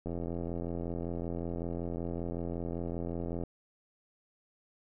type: click train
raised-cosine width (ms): 2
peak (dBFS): -24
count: 289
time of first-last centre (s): 0.06-3.436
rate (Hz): 85.3
effects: none